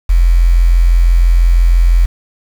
sine tone with quantisation, 43 Hz, F1, 26 cents flat, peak -5 dBFS, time 0.09-2.06 s, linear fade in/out 10 ms, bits 5, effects none

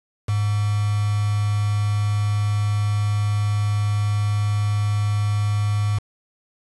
sine tone with quantisation, 103.83 Hz, G#2, in tune, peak -18 dBFS, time 0.28-5.99 s, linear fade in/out 10 ms, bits 5, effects resampled to 24000 Hz

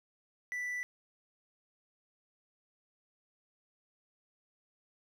triangle tone, 1975.5 Hz, B6, in tune, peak -33 dBFS, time 0.52-0.83 s, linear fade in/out 0 ms, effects none

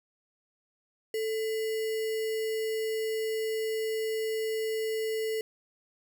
sine tone with sample-and-hold, 440 Hz, A4, in tune, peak -28 dBFS, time 1.14-5.41 s, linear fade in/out 2 ms, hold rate 2450 Hz, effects none

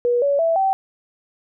sine tone with pitch steps, 483.4 / 565 / 660.3 / 771.8 Hz, B4 / C#5 / E5 / G5, -37 / +33 / +3 / -27 cents, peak -15 dBFS, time 0.05-0.73 s, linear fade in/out 0 ms, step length 170 ms, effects none

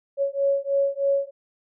sine beating tone pair, 554 / 557.2 Hz, C#5 / C#5, -1 / +9 cents, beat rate 3.2 Hz, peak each -23 dBFS, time 0.17-1.31 s, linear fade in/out 50 ms, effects none

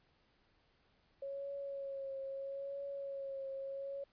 sine tone with vibrato, 550 Hz, C#5, 14 cents flat, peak -40 dBFS, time 1.22-4.04 s, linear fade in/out 5 ms, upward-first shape triangle, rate 0.77 Hz, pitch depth 34 cents each way, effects pink hiss -73 dBFS RMS until 4.12 s + resampled to 11025 Hz

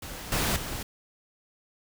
pink noise with level steps, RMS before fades -39 / -26 / -35 dBFS, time 0.02-0.83 s, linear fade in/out 5 ms, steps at 0.32 / 0.56 s, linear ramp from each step 2 ms, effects none

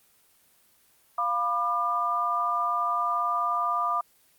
sine chord, B diminished, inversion second, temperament equal with one note detuned, 698.5 / 987.8 / 1199.3 Hz, F5 / B5 / D6, 0 / 0 / +36 cents, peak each -31 / -31 / -25 dBFS, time 1.18-4.01 s, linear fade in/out 5 ms, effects white hiss -62 dBFS RMS until 4.38 s + Opus 24 kbps

